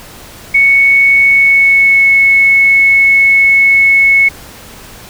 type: tone with pitch glide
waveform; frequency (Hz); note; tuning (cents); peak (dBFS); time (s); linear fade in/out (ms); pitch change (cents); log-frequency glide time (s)
sine; 2217 to 2199; C#7 to C#7; 0 to -14; -4; 0.54-4.29; 10; -14; 1.24-2.1
effects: pink hiss -33 dBFS RMS until 5.09 s